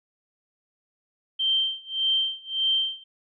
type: tone with tremolo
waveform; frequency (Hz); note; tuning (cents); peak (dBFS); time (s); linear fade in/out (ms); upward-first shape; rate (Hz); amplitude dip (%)
sine; 3136; G7; 0; -19; 1.39-3.04; 10; sine; 1.7; 95
effects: none